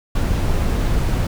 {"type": "noise", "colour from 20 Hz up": "brown", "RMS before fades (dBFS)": -18, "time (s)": [0.15, 1.27], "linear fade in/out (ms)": 5, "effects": []}